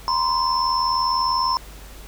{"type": "tone cluster", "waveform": "sine", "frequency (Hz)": [956, 1036, 5330], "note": ["A#5", "C6", "E8"], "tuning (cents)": [43, -17, 18], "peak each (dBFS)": [-24, -20, -25], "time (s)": [0.08, 1.57], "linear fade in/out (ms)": 0, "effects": ["added 50 Hz sine -40 dBFS peak until 2.07 s", "pink hiss -44 dBFS RMS until 2.07 s"]}